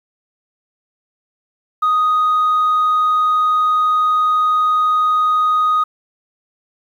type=tone; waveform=sine; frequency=1246 Hz; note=D#6; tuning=2 cents sharp; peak=-10 dBFS; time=1.82-5.84 s; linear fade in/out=10 ms; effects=tanh soft clip ceiling -10 dBFS + 8-bit